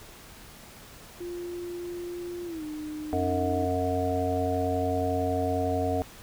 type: tone with pitch glide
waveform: sine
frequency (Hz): 350 to 304.7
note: F4 to D#4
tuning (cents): +4 to -36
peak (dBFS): -33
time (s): 1.2-3.66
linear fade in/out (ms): 10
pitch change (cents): -240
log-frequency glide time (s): 2.45-2.64
type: harmonic tone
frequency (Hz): 91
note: F#2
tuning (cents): -28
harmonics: 1 / 3 / 5 / 7 / 8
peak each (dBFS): -31 / -31 / -31 / -31 / -31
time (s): 3.13-6.02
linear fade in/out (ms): 0
effects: pink hiss -48 dBFS RMS until 6.22 s